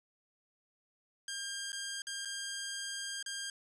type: tone with dropouts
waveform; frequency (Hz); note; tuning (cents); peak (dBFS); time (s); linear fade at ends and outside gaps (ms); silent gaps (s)
10% pulse; 1604; G6; +39; -29; 1.28-3.5; 2; 1.72-1.729 / 2.02-2.069 / 2.25-2.255 / 3.227-3.261
effects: resampled to 22050 Hz